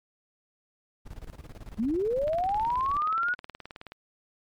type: noise with tremolo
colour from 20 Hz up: brown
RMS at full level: -40 dBFS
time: 1.05-3 s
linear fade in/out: 20 ms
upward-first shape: square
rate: 18 Hz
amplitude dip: 80%
type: linear sweep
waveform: sine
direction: up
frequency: 200 to 1480 Hz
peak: -24 dBFS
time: 1.78-3.35 s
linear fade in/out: 20 ms
type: click train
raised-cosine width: 0.3 ms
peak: -25 dBFS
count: 32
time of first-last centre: 2.28-3.92 s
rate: 18.9 Hz
effects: MP3 96 kbps